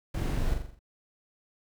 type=noise with echo; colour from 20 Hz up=brown; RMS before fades=-30 dBFS; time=0.14-0.54 s; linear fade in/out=5 ms; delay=42 ms; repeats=6; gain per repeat=-5 dB; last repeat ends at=0.792 s; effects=none